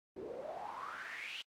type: noise with band-pass filter sweep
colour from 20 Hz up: pink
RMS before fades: -45 dBFS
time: 0.16-1.42 s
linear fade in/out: 5 ms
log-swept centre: 360 to 3100 Hz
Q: 7.5
effects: AAC 64 kbps